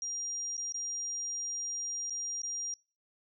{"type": "tone with dropouts", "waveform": "sine", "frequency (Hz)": 5700, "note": "F8", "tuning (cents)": 34, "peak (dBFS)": -34, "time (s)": [0.02, 2.74], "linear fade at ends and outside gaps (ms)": 1, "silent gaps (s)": [[0.569, 0.578], [0.723, 0.743], [2.098, 2.105], [2.419, 2.433]], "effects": ["noise-tail reverb RT60 0.4 s tail -25 dB re dry"]}